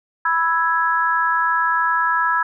sine chord, E major, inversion second, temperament equal, 987.8 / 1318.5 / 1661.2 Hz, B5 / E6 / G#6, 0 / 0 / 0 cents, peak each -20 dBFS, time 0.25-2.43 s, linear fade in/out 5 ms, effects none

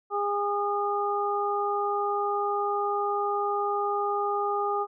harmonic tone, 408 Hz, G#4, 31 cents flat, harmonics 1 / 2 / 3, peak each -29 / -29 / -29 dBFS, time 0.1-4.87 s, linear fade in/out 50 ms, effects none

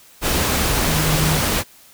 sine tone in noise, 155.56 Hz, D#3, in tune, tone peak -19 dBFS, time 0.85-1.41 s, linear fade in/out 50 ms, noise pink, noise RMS -19 dBFS, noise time 0.21-1.64 s, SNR -3 dB, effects white hiss -48 dBFS RMS until 1.93 s

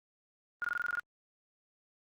sine tone bursts, 1426 Hz, F6, 36 cents sharp, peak -30 dBFS, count 9, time 0.62-0.996 s, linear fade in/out 0 ms, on 24 ms, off 20 ms, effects Opus 32 kbps

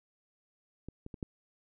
clicks, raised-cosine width 3 ms, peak -29 / -30 / -30 / -23 dBFS, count 4, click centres 0.886 / 1.064 / 1.142 / 1.228 s, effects none

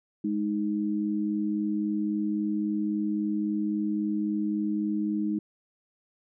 sine tone pair together, 208.2 / 311.9 Hz, G#3 / D#4, +5 / +4 cents, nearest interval perfect fifth, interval 699 cents, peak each -28 dBFS, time 0.24-5.39 s, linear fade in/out 5 ms, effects none

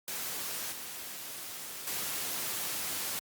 white noise with level steps, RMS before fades -37 / -42 / -35 dBFS, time 0.08-3.19 s, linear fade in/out 0 ms, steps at 0.72 / 1.87 s, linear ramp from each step 2 ms, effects high-pass 100 Hz 12 dB/octave + Opus 48 kbps

